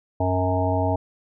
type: harmonic tone with a mistuned harmonic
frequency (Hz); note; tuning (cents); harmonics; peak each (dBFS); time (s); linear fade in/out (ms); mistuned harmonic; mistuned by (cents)
91.9; F#2; -11; 1 / 3 / 5 / 7 / 9 / 10; -23 / -27 / -30 / -25 / -28 / -31; 0.2-0.96; 5; 1; +31
effects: none